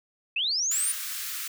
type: linear sweep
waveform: sine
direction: up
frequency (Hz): 2493 to 9540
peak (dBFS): -24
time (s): 0.36-0.92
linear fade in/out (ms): 5
type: high-pass noise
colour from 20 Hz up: white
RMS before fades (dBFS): -34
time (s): 0.71-1.48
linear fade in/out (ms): 5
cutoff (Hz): 1200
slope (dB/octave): 48
effects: none